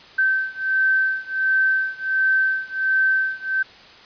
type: beating tone pair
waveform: sine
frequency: 1547 / 1548.4 Hz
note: G6 / G6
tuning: -23 / -22 cents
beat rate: 1.4 Hz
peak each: -20 / -21 dBFS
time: 0.18-3.63 s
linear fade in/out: 10 ms
effects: white hiss -45 dBFS RMS until 4.05 s + resampled to 11025 Hz